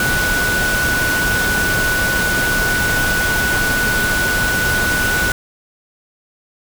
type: tone in noise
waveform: sine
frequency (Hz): 1480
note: F#6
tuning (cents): 0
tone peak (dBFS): -16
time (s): 0-5.32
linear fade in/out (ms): 2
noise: pink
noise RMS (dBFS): -20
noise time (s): 0-5.32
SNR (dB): +1
effects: none